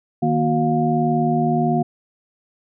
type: tone cluster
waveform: sine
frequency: 155.9 / 237.3 / 365.3 / 708 Hz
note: D#3 / A#3 / F#4 / F5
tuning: +4 / +31 / -22 / +23 cents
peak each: -21 / -20 / -24 / -21 dBFS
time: 0.22-1.83 s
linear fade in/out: 10 ms
effects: none